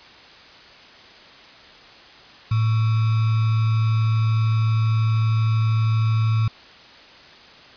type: tone with sample-and-hold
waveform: sine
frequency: 110.9 Hz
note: A2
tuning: 14 cents sharp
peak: -16 dBFS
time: 2.51-6.48 s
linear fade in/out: 5 ms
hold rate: 1225 Hz
effects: white hiss -45 dBFS RMS until 7.76 s + resampled to 11025 Hz